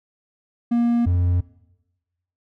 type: tone pair in turn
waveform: triangle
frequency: 236.5 / 88.59 Hz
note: A#3 / F2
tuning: +25 / +25 cents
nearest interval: octave + perfect fourth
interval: 1700 cents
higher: first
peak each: -14 dBFS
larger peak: neither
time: 0.71-1.06 / 1.06-1.41 s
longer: neither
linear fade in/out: 10 ms
effects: noise-tail reverb RT60 1.0 s tail -20 dB re dry